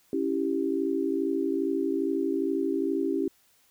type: chord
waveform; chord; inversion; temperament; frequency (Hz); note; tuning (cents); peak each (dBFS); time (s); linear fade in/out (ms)
sine; C# diminished; none; equal; 277.2 / 329.6 / 392; C#4 / E4 / G4; 0 / 0 / 0; -29; 0.13-3.28; 2
effects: white hiss -64 dBFS RMS until 3.7 s